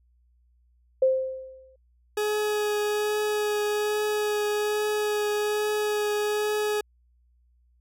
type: tone with exponential decay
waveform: sine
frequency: 523.3 Hz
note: C5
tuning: in tune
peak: -15 dBFS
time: 1.02-1.76 s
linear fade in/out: 5 ms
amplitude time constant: 160 ms
type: tone with vibrato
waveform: 40% pulse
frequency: 420.1 Hz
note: G#4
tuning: 20 cents sharp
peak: -23 dBFS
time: 2.17-6.81 s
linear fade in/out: 5 ms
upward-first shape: triangle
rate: 1.2 Hz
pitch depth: 12 cents each way
effects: added 60 Hz sine -60 dBFS peak until 7.8 s